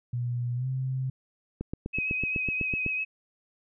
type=tone with pitch glide; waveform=sine; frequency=121.4 to 130.87 Hz; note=B2 to C3; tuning=-29 to +1 cents; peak=-27 dBFS; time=0.13-1.1 s; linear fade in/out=5 ms; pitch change=+130 cents; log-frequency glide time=0.55-0.67 s
type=click train; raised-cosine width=3 ms; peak=-19 dBFS; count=11; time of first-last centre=1.61-2.863 s; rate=7.98 Hz
type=tone with vibrato; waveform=sine; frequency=2542 Hz; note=D#7; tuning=36 cents sharp; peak=-27 dBFS; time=1.93-3.05 s; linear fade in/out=20 ms; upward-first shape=triangle; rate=7.6 Hz; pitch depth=31 cents each way
effects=none